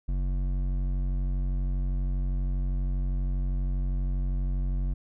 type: tone with hard clipping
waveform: sine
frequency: 46.25 Hz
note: F#1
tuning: in tune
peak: -27 dBFS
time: 0.08-4.94 s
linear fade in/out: 10 ms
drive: 10 dB
effects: none